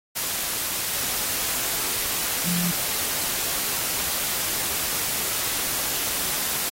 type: tone in noise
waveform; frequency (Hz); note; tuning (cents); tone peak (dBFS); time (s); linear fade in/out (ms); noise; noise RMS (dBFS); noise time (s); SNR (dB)
sine; 174.61; F3; 0; -24; 2.45-2.72; 20; white; -26; 0.15-6.7; -1
effects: AAC 48 kbps